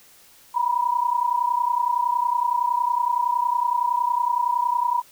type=tone pair together; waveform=sine; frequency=955.2 / 986 Hz; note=A#5 / B5; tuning=+42 / -3 cents; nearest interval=minor second; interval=55 cents; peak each=-22 dBFS; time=0.54-5.02 s; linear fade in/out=20 ms; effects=white hiss -52 dBFS RMS until 5.11 s